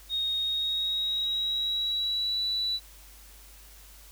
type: tone with pitch glide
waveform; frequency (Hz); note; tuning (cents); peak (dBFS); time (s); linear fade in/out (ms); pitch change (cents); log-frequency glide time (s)
sine; 3729 to 3951; A#7 to B7; 0 to 0; -26; 0.09-2.8; 50; +100; 0.39-2.43
effects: added 50 Hz sine -51 dBFS peak until 4.11 s + white hiss -53 dBFS RMS until 4.11 s